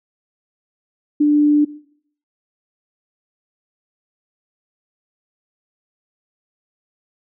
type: tone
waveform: sine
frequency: 295.6 Hz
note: D4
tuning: 11 cents sharp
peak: -10 dBFS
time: 1.2-1.65 s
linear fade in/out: 10 ms
effects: noise-tail reverb RT60 0.6 s tail -18 dB re dry